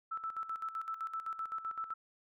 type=tone with tremolo; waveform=sine; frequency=1318.5 Hz; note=E6; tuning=in tune; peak=-35 dBFS; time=0.11-1.94 s; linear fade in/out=10 ms; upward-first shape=square; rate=7.8 Hz; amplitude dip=70%; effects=none